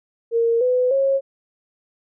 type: tone with pitch steps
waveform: sine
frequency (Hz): 462.8 / 501.8 / 544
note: A#4 / B4 / C#5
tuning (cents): -13 / +28 / -33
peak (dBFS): -15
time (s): 0.31-1.21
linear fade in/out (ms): 50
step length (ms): 300
effects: none